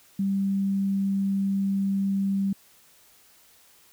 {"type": "tone", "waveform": "sine", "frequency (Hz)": 196, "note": "G3", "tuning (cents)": 0, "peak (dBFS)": -22, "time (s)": [0.19, 2.53], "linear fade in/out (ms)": 5, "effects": ["white hiss -57 dBFS RMS until 3.92 s"]}